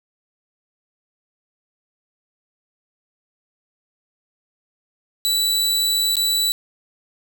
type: tone with dropouts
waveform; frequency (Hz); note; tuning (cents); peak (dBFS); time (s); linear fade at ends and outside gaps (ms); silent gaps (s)
sawtooth; 3951; B7; 0; -14; 5.25-6.52; 0; 6.155-6.168
effects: none